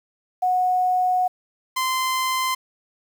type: tone pair in turn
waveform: sine / sawtooth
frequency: 733 / 1036.6 Hz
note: F#5 / C6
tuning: -16 / -16 cents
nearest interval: tritone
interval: 600 cents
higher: second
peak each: -17 / -17 dBFS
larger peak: neither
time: 0.42-1.28 / 1.76-2.55 s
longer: first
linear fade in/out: 10 ms
effects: 8-bit